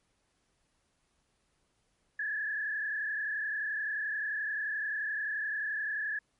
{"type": "tone with frequency modulation", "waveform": "sine", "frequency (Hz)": 1706, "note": "G#6", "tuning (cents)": 46, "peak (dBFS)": -31, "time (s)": [2.19, 6.19], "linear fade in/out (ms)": 5, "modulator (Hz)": 31.5, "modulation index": 1.8, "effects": ["pink hiss -75 dBFS RMS until 6.39 s", "MP3 48 kbps"]}